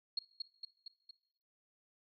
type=tone with echo; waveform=sine; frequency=4300 Hz; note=C8; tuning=47 cents sharp; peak=-32 dBFS; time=0.17-0.19 s; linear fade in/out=5 ms; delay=230 ms; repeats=4; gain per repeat=-4 dB; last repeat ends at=1.11 s; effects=noise-tail reverb RT60 0.8 s tail -18 dB re dry